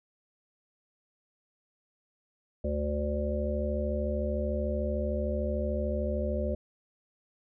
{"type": "harmonic tone", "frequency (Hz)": 73.42, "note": "D2", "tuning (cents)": 0, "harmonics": [1, 3, 5, 7, 8], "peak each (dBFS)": [-31, -35, -38, -36, -34], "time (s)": [2.64, 6.55], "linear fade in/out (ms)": 5, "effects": []}